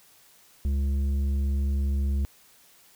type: tone with tanh clipping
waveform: sine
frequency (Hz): 69.3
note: C#2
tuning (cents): 0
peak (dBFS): -24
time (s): 0.65-2.25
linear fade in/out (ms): 0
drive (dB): 8
effects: white hiss -57 dBFS RMS until 2.95 s